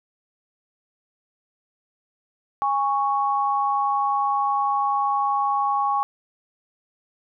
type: tone pair together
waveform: sine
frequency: 819.6 / 1108.7 Hz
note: G#5 / C#6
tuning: -23 / 0 cents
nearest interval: perfect fourth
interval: 523 cents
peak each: -22 dBFS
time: 2.62-6.03 s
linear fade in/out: 0 ms
effects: none